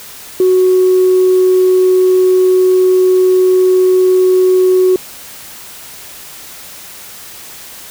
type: tone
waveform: sine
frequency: 370 Hz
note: F#4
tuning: in tune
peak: -5 dBFS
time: 0.4-4.96 s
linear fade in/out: 2 ms
effects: tanh soft clip ceiling -2 dBFS + white hiss -32 dBFS RMS until 7.9 s